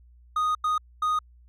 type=tone bursts at uneven times; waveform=triangle; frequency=1241 Hz; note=D#6; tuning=5 cents flat; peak=-20 dBFS; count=3; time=0.36-0.55 / 0.64-0.78 / 1.02-1.19 s; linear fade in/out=5 ms; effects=added 60 Hz sine -51 dBFS peak until 1.48 s